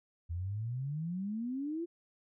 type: exponential sweep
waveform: sine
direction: up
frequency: 81.5 to 349.2 Hz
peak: -34 dBFS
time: 0.29-1.86 s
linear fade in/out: 20 ms
effects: none